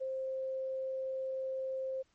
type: tone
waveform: sine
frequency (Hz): 527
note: C5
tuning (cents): +12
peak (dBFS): -34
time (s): 0-2.03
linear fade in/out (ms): 20
effects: pink hiss -73 dBFS RMS until 2.14 s + MP3 32 kbps